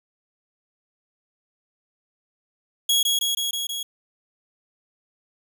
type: tone with echo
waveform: sawtooth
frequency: 3322 Hz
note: G#7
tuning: in tune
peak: -14 dBFS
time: 2.89-3.03 s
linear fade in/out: 5 ms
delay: 160 ms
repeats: 5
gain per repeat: -2 dB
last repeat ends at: 3.83 s
effects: none